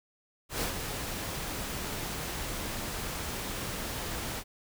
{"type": "noise with ADSR envelope", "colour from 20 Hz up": "pink", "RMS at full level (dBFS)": -30, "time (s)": [0.49, 4.44], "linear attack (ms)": 120, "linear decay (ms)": 110, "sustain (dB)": -6, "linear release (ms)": 56, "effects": []}